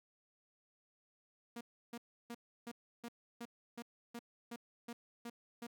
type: tone bursts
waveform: sawtooth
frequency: 236.1 Hz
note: A#3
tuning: 22 cents sharp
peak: -40 dBFS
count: 12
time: 1.56-5.668 s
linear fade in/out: 5 ms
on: 49 ms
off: 320 ms
effects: none